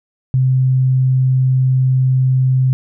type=tone; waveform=sine; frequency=130 Hz; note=C3; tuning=11 cents flat; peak=-10 dBFS; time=0.34-2.73 s; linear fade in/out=0 ms; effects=none